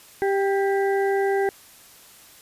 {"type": "harmonic tone with a mistuned harmonic", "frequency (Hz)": 393.3, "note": "G4", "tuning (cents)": 6, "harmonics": [1, 2, 4, 5], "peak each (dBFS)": [-20, -26, -32, -34], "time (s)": [0.22, 1.49], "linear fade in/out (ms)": 0, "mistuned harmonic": 4, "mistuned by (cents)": 24, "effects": ["white hiss -49 dBFS RMS until 2.41 s", "resampled to 32000 Hz"]}